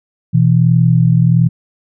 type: tone pair together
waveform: sine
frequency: 123.47 / 164.81 Hz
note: B2 / E3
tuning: 0 / 0 cents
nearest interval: perfect fourth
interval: 500 cents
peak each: -10 dBFS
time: 0.33-1.49 s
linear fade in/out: 20 ms
effects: none